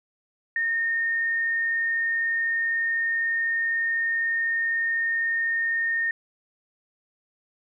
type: tone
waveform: sine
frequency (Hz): 1834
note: A#6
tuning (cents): -29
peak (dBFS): -22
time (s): 0.56-6.11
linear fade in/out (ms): 2
effects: none